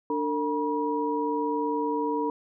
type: tone cluster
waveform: sine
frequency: 295.1 / 453.8 / 962 Hz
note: D4 / A#4 / B5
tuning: +8 / -47 / -46 cents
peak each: -29 dBFS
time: 0.1-2.3 s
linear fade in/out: 2 ms
effects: none